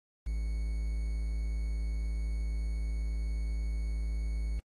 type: tone with quantisation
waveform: triangle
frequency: 54.1 Hz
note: A1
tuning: 29 cents flat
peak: -28 dBFS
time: 0.26-4.6 s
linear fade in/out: 10 ms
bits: 9
effects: AAC 32 kbps